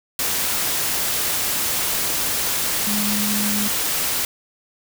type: tone in noise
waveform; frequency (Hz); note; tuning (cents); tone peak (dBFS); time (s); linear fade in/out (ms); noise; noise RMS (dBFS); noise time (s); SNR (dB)
sine; 207.7; G#3; 0; -23; 2.87-3.68; 2; white; -22; 0.19-4.25; -4
effects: none